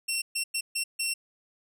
15% pulse tone bursts at uneven times, 2718 Hz, F7, 48 cents flat, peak -20 dBFS, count 5, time 0.08-0.22 / 0.35-0.44 / 0.54-0.61 / 0.75-0.84 / 0.99-1.14 s, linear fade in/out 10 ms, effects none

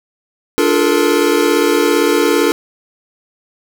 square chord, Bb major seventh, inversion first, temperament equal with one note detuned, 293.7 / 349.2 / 428.7 / 466.2 Hz, D4 / F4 / A4 / Bb4, 0 / 0 / -45 / 0 cents, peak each -17 dBFS, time 0.58-2.52 s, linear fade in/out 0 ms, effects none

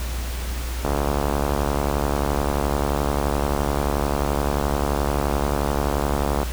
click train, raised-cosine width 1 ms, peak -8 dBFS, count 400, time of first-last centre 0.85-6.43 s, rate 71.5 Hz, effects added 60 Hz sine -25 dBFS peak until 6.52 s + pink hiss -34 dBFS RMS until 6.52 s

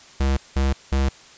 square tone bursts, 67.6 Hz, C#2, 43 cents flat, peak -18 dBFS, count 3, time 0.2-1.09 s, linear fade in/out 5 ms, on 170 ms, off 190 ms, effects white hiss -47 dBFS RMS until 1.37 s + resampled to 16000 Hz

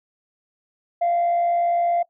sine tone with frequency modulation, 692 Hz, F5, 16 cents flat, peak -16 dBFS, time 1.01-2.03 s, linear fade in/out 10 ms, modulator 57.5 Hz, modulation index 0.24, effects noise-tail reverb RT60 0.1 s tail -19 dB re dry + tanh soft clip ceiling -15 dBFS

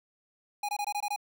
square tone bursts, 823 Hz, G#5, 16 cents flat, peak -30 dBFS, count 7, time 0.63-1.162 s, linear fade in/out 5 ms, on 58 ms, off 21 ms, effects none

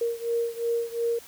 sine beating tone pair, 466 / 468.8 Hz, A#4 / A#4, -1 / +10 cents, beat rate 2.8 Hz, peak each -27 / -29 dBFS, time 0.01-1.19 s, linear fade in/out 5 ms, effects white hiss -48 dBFS RMS until 1.27 s

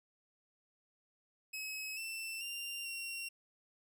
sawtooth tone with pitch steps, 2562 / 2674 / 2782 / 2745 Hz, E7 / E7 / F7 / F7, -50 / +24 / -7 / -31 cents, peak -37 dBFS, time 1.53-3.29 s, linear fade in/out 10 ms, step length 440 ms, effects none

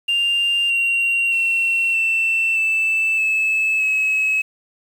sine tone with pitch steps, 2794 / 2756 / 2718 / 2680 / 2643 / 2607 / 2571 Hz, F7 / F7 / F7 / E7 / E7 / E7 / E7, 0 / -24 / -48 / +28 / +4 / -20 / -44 cents, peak -14 dBFS, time 0.08-4.42 s, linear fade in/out 10 ms, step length 620 ms, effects tanh soft clip ceiling -13 dBFS + 7-bit

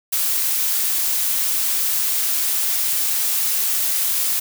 blue noise, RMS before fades -20 dBFS, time 0.12-4.4 s, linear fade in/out 10 ms, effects none

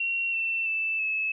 sine tone with pitch steps, 2736 / 2689 / 2643 / 2597 Hz, F7 / E7 / E7 / E7, -36 / +34 / +4 / -26 cents, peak -25 dBFS, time 0-1.32 s, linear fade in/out 5 ms, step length 330 ms, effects none

